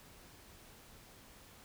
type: silence
effects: pink hiss -58 dBFS RMS until 1.64 s